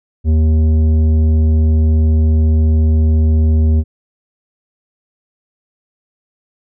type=tone with tanh clipping; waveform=triangle; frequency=78.6 Hz; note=D#2; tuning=18 cents sharp; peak=-10 dBFS; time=0.24-3.84 s; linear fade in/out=50 ms; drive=14 dB; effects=none